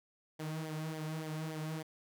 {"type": "tone with flanger", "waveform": "sawtooth", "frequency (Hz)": 156.9, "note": "D#3", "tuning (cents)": 15, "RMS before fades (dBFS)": -40, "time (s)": [0.39, 1.83], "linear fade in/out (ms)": 10, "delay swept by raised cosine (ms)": [0.73, 4.23], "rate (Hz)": 3.5, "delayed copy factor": -0.65, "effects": []}